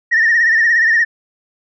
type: tone with vibrato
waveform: sine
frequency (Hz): 1834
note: A#6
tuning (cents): -29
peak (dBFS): -8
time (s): 0.11-1.05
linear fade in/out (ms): 20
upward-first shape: sine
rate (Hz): 17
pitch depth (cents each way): 69
effects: tanh soft clip ceiling -6 dBFS